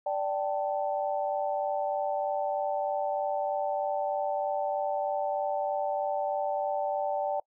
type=chord; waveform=sine; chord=D suspended fourth; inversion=none; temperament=equal with one note detuned; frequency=587.3 / 776.8 / 880 Hz; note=D5 / G5 / A5; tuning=0 / -16 / 0 cents; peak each=-30 / -31 / -35 dBFS; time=0.06-7.4 s; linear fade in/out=5 ms; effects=noise-tail reverb RT60 0.1 s tail -23 dB re dry